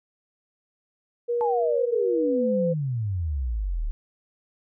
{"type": "tone with pitch glide", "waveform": "sine", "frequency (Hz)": [477.1, 511.3], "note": ["A#4", "C5"], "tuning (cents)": [40, -40], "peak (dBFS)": -22, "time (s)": [1.28, 2.74], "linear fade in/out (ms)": 20, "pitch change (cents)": 120, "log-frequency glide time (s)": [2.15, 2.54]}
{"type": "exponential sweep", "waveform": "sine", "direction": "down", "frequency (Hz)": [886, 34.83], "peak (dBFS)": -24, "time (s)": [1.41, 3.91], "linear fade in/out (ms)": 0}
{"effects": []}